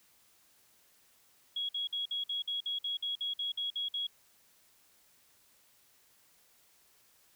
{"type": "tone bursts", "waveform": "sine", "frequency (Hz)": 3322, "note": "G#7", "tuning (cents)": 0, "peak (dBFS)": -32, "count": 14, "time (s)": [1.56, 4.069], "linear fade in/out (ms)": 5, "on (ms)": 130, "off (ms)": 53, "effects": ["white hiss -66 dBFS RMS until 7.35 s"]}